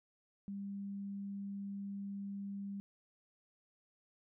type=tone; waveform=sine; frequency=199.1 Hz; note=G3; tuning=27 cents sharp; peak=-40 dBFS; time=0.48-2.8 s; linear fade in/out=0 ms; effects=none